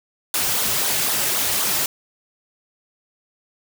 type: noise with flanger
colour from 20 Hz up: white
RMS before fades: -21 dBFS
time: 0.34-1.86 s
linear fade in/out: 2 ms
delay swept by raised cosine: 0.38 to 4.38 ms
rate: 3.9 Hz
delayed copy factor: -0.65
effects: none